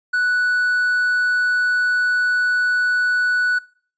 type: tone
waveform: triangle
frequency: 1480 Hz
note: F#6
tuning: in tune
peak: -14 dBFS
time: 0.13-3.59 s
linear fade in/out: 10 ms
effects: noise-tail reverb RT60 0.5 s tail -24 dB re dry + resampled to 16000 Hz